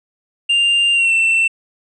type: tone with pitch glide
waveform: triangle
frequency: 2794 to 2686 Hz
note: F7 to E7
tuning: 0 to +32 cents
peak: -10 dBFS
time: 0.49-1.48 s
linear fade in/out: 10 ms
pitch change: -68 cents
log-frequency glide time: 0.93-1.12 s
effects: resampled to 24000 Hz